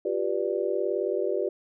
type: chord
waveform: sine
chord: G dominant seventh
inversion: third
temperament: just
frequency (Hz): 352.8 / 392 / 490 / 588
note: F4 / G4 / B4 / D5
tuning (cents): +18 / 0 / -14 / +2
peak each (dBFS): -31 / -28 / -31 / -31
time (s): 0.05-1.49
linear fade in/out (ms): 5
effects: none